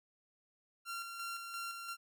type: tone with tremolo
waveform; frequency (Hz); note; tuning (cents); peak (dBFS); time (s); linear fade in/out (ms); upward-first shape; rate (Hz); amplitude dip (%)
sawtooth; 1375; F6; -27; -36; 0.85-1.97; 50; square; 2.9; 40
effects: none